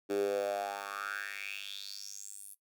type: tone with high-pass filter sweep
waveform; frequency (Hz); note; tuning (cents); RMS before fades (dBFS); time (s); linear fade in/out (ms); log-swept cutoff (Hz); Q
10% pulse; 100.3; G2; +40; -38; 0.09-2.55; 20; 340 to 11000; 5.8
effects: noise-tail reverb RT60 0.1 s tail -17 dB re dry